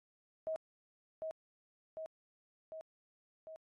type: tone with echo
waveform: sine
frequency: 637 Hz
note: D#5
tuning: 41 cents sharp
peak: -35 dBFS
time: 0.47-0.56 s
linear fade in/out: 0 ms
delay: 750 ms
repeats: 4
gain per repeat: -3 dB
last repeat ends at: 3.56 s
effects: AAC 32 kbps